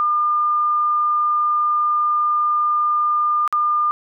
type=tone with dropouts; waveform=sine; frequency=1205 Hz; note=D6; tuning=44 cents sharp; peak=-15 dBFS; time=0-3.91 s; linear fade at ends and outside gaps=0 ms; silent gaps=3.477-3.526 s; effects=none